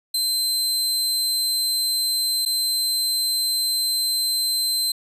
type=tone with dropouts; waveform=sawtooth; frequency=4100 Hz; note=C8; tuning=36 cents flat; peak=-17 dBFS; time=0.14-4.92 s; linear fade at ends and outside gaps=5 ms; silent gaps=2.452-2.459 s; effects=resampled to 32000 Hz + 9-bit